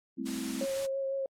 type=chord; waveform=sine; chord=A minor seventh; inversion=third; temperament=equal; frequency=196 / 220 / 261.6 / 329.6 Hz; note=G3 / A3 / C4 / E4; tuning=0 / 0 / 0 / 0 cents; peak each=-42 / -39 / -36 / -40 dBFS; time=0.17-0.66 s; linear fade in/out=20 ms
type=noise; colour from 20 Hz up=white; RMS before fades=-41 dBFS; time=0.25-0.87 s; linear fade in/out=20 ms
type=tone with vibrato; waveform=sine; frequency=542 Hz; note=C#5; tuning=39 cents flat; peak=-30 dBFS; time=0.61-1.26 s; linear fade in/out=2 ms; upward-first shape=sine; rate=6 Hz; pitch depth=16 cents each way
effects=low-pass 10000 Hz 12 dB/octave + AAC 64 kbps